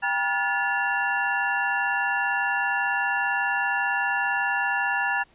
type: tone cluster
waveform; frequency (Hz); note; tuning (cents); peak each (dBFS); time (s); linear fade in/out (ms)
sine; 796 / 961 / 1429 / 1726 / 2749; G5 / B5 / F6 / A6 / F7; +26 / -48 / +39 / -34 / -28; -29 / -30 / -30 / -25 / -33; 0.02-5.24; 20
effects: pink hiss -59 dBFS RMS until 5.34 s + resampled to 8000 Hz